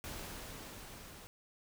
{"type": "noise with level ramp", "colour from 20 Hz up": "pink", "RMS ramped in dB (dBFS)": [-44, -53], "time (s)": [0.04, 1.27], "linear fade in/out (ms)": 0, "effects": []}